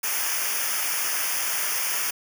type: noise with comb filter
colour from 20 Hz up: white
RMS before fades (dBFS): -26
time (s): 0.03-2.11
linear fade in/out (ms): 10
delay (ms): 0.25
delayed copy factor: -1
effects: none

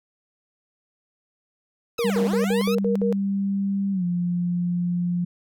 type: linear two-way sweep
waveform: 15% pulse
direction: down then up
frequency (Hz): 1338 to 160 to 1338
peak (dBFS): -23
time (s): 1.98-2.75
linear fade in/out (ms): 5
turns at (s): 2.23
type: tone bursts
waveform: sine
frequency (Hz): 470.3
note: A#4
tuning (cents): +15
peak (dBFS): -21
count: 7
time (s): 1.99-3.126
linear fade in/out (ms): 0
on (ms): 110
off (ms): 61
type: tone with pitch glide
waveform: sine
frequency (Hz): 197.3 to 175.77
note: G3 to F3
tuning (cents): +11 to +11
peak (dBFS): -21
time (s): 2.04-5.25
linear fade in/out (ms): 10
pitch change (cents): -200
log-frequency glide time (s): 3.92-4.04
effects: none

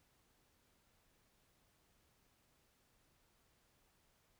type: silence
effects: pink hiss -75 dBFS RMS until 4.39 s

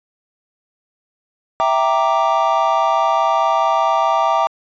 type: chord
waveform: triangle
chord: E half-diminished seventh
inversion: none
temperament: equal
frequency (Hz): 659.3 / 784 / 932.3 / 1174.7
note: E5 / G5 / Bb5 / D6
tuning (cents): 0 / 0 / 0 / 0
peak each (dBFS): -17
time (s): 1.6-4.47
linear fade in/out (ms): 0
effects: resampled to 16000 Hz

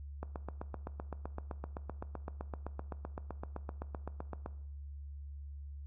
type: click train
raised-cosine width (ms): 1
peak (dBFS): -26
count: 34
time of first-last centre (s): 0.23-4.461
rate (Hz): 7.8
effects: noise-tail reverb RT60 0.7 s tail -17 dB re dry + added 71 Hz sine -43 dBFS peak until 5.86 s

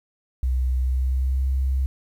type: tone with pitch glide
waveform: sine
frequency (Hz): 63.7 to 66.29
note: C2 to C2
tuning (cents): -46 to +23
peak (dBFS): -18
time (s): 0.43-1.86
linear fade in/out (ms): 0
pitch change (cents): +69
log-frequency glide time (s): 0.79-1.46
effects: tanh soft clip ceiling -15 dBFS + 9-bit

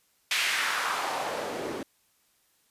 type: noise with band-pass filter sweep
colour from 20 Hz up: white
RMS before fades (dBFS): -30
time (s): 0.31-1.83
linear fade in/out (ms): 2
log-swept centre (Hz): 2700 to 300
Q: 1.7
effects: white hiss -68 dBFS RMS until 2.7 s + resampled to 32000 Hz

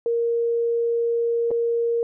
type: tone with dropouts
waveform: sine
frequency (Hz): 467.1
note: A#4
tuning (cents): +3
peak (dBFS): -19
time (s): 0.06-2.03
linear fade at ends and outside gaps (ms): 1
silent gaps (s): 1.507-1.513
effects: none

